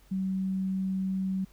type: tone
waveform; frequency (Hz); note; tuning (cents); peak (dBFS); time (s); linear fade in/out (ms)
sine; 190; F#3; +46; -27; 0.11-1.45; 10
effects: added 47 Hz sine -56 dBFS peak until 1.52 s + pink hiss -62 dBFS RMS until 1.52 s